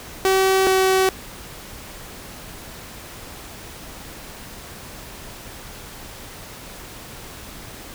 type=tone pair in turn; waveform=sawtooth; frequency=381.8 / 378.9 Hz; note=G4 / F#4; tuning=-46 / +41 cents; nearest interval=unison; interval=13 cents; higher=first; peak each=-11 dBFS; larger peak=neither; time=0.25-0.67 / 0.67-1.09 s; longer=neither; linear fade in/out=0 ms; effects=pink hiss -38 dBFS RMS until 7.94 s

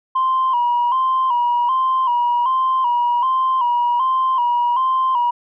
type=tone with vibrato; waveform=sine; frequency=1002 Hz; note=B5; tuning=25 cents sharp; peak=-13 dBFS; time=0.15-5.31 s; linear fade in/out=10 ms; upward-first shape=square; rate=1.3 Hz; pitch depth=71 cents each way; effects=tanh soft clip ceiling -11 dBFS

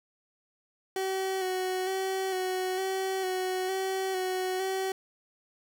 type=tone with vibrato; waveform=30% pulse; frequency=376.2 Hz; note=F#4; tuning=29 cents sharp; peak=-26 dBFS; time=0.96-4.92 s; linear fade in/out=2 ms; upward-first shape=square; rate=1.1 Hz; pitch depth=23 cents each way; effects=none

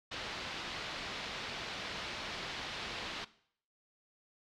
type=low-pass noise; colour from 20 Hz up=white; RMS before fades=-42 dBFS; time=0.11-3.25 s; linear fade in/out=10 ms; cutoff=4200 Hz; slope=24 dB/octave; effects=noise-tail reverb RT60 0.6 s tail -18 dB re dry

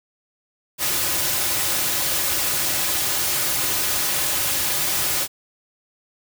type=noise with comb filter; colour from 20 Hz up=white; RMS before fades=-22 dBFS; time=0.78-5.28 s; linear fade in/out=50 ms; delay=4.4 ms; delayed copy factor=-0.55; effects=none

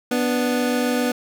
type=tone pair together; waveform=25% pulse; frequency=246.3 / 293.7 Hz; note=B3 / D4; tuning=-5 / 0 cents; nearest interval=minor third; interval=305 cents; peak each=-16 / -22 dBFS; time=0.11-1.12 s; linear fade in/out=5 ms; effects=none

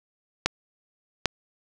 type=clicks; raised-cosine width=0.2 ms; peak=-3 dBFS; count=2; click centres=0.46 / 1.257 s; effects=none

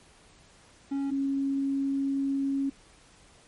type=tone pair in turn; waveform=triangle / sine; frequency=276.7 / 274.6 Hz; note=C#4 / C#4; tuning=-3 / -16 cents; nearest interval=unison; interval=13 cents; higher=first; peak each=-25 dBFS; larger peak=neither; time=0.91-1.11 / 1.11-2.7 s; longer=second; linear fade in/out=10 ms; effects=pink hiss -57 dBFS RMS until 3.47 s + MP3 48 kbps

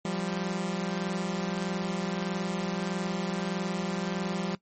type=tone pair together; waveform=sawtooth; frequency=174.4 / 196 Hz; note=F3 / G3; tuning=-2 / 0 cents; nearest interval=major second; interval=202 cents; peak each=-28 dBFS; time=0.05-4.55 s; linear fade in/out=2 ms; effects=noise-tail reverb RT60 0.1 s tail -19 dB re dry + MP3 32 kbps

